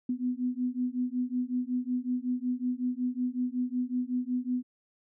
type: beating tone pair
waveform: sine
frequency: 246.9 / 252.3 Hz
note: B3 / B3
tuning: 0 / +37 cents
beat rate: 5.4 Hz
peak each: -31 dBFS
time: 0.09-4.63 s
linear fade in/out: 5 ms
effects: none